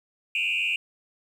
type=tone with frequency modulation; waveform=sine; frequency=2618 Hz; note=E7; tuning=13 cents flat; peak=-22 dBFS; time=0.35-0.76 s; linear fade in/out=2 ms; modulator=86 Hz; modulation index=2.8; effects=tanh soft clip ceiling -19 dBFS + 9-bit